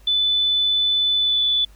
sine tone with pitch glide, 3498 to 3474 Hz, A7 to A7, -11 to -23 cents, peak -16 dBFS, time 0.07-1.65 s, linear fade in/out 5 ms, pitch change -12 cents, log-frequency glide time 1.17-1.44 s, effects added 50 Hz sine -46 dBFS peak until 1.75 s + pink hiss -56 dBFS RMS until 1.75 s

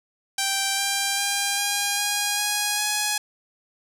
5% pulse tone with pitch steps, 784 / 792.7 / 801.4 / 810.2 / 819.2 / 828.2 / 837.4 Hz, G5 / G5 / G5 / G#5 / G#5 / G#5 / G#5, 0 / +19 / +38 / -43 / -24 / -5 / +14 cents, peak -10 dBFS, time 0.38-3.18 s, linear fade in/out 5 ms, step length 400 ms, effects none

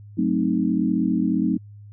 sine chord, F# diminished seventh, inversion none, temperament equal, 185 / 220 / 261.6 / 311.1 Hz, F#3 / A3 / C4 / Eb4, 0 / 0 / 0 / 0 cents, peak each -24 dBFS, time 0.17-1.58 s, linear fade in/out 20 ms, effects added 103 Hz sine -40 dBFS peak until 1.92 s

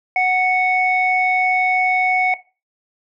sine tone pair together, 740 / 2217 Hz, F#5 / C#7, 0 / 0 cents, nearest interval octave + perfect fifth, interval 1900 cents, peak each -16 dBFS, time 0.16-2.34 s, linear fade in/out 2 ms, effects noise-tail reverb RT60 0.3 s tail -17 dB re dry + tanh soft clip ceiling -6 dBFS

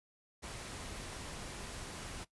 pink noise, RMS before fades -45 dBFS, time 0.42-2.25 s, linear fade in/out 20 ms, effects noise-tail reverb RT60 0.1 s tail -17 dB re dry + resampled to 24000 Hz

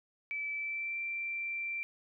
sine tone with pitch glide, 2310 to 2352 Hz, D7 to D7, -29 to +2 cents, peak -34 dBFS, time 0.31-1.83 s, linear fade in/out 0 ms, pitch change +31 cents, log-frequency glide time 0.52-0.99 s, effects none

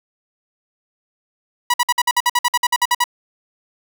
sawtooth tone bursts, 973 Hz, B5, 26 cents flat, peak -9 dBFS, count 15, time 1.7-3.041 s, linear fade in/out 5 ms, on 39 ms, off 54 ms, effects none

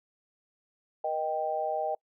sine chord, Eb major, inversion second, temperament equal with one note detuned, 477.1 / 622.3 / 784 Hz, Bb4 / Eb5 / G5, +40 / 0 / 0 cents, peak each -37 / -31 / -31 dBFS, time 1.04-1.95 s, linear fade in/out 5 ms, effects noise-tail reverb RT60 0.1 s tail -26 dB re dry

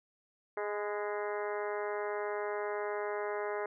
harmonic tone with a mistuned harmonic, 207.7 Hz, G#3, in tune, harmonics 2 / 3 / 4 / 5 / 6 / 7 / 8 / 9 / 10, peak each -36 / -40 / -42 / -44 / -46 / -47 / -48 / -49 / -50 dBFS, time 0.57-3.66 s, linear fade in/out 2 ms, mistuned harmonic 5, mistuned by -31 cents, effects none

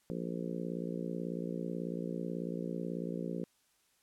harmonic tone, 58.2 Hz, A#1, 2 cents flat, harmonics 3 / 4 / 5 / 6 / 7 / 8 / 9, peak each -39 / -42 / -44 / -45 / -45 / -45 / -47 dBFS, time 0.1-3.44 s, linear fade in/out 0 ms, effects white hiss -72 dBFS RMS until 4.02 s + low-pass 12000 Hz 12 dB/octave

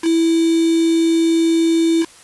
sine tone with quantisation, 329.6 Hz, E4, in tune, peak -12 dBFS, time 0.02-2.06 s, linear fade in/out 50 ms, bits 4, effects white hiss -44 dBFS RMS until 2.23 s + resampled to 24000 Hz

